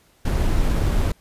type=noise with sample-and-hold; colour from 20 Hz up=brown; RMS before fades=-19 dBFS; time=0.25-1.12 s; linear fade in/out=5 ms; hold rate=11025 Hz; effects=pink hiss -58 dBFS RMS until 1.2 s + resampled to 32000 Hz